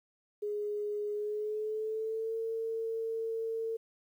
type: tone with pitch glide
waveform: sine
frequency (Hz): 416.1 to 451.1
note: G#4 to A4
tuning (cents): +3 to +43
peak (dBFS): -32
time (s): 0.42-3.77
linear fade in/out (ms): 10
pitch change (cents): +140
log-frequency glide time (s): 1.13-2.39
effects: 11-bit